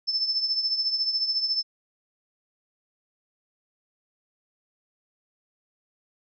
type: tone with tremolo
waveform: sine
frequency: 5274 Hz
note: E8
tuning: in tune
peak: -20 dBFS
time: 0.07-1.63 s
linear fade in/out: 20 ms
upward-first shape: triangle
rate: 14 Hz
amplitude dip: 70%
effects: none